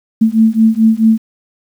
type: beating tone pair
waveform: sine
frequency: 220 / 224.6 Hz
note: A3 / A3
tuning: 0 / +36 cents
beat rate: 4.6 Hz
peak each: -10 dBFS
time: 0.21-1.18 s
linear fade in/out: 10 ms
effects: 7-bit